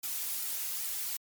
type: noise with flanger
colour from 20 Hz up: blue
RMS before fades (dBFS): -35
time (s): 0.03-1.17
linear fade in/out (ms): 5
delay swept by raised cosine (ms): 1.8 to 3.7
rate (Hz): 2.5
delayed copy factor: -0.7
effects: MP3 96 kbps